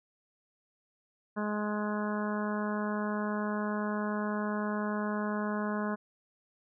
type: harmonic tone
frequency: 209.8 Hz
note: G#3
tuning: 18 cents sharp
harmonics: 1 / 2 / 3 / 4 / 5 / 6 / 7 / 8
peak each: -32 / -39 / -39 / -44 / -39 / -45 / -42 / -46 dBFS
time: 1.36-5.96 s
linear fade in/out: 20 ms
effects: none